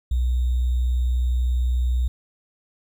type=tone with sample-and-hold; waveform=sine; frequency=61.8 Hz; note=B1; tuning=2 cents sharp; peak=-18 dBFS; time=0.11-2.08 s; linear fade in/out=5 ms; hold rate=3675 Hz; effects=none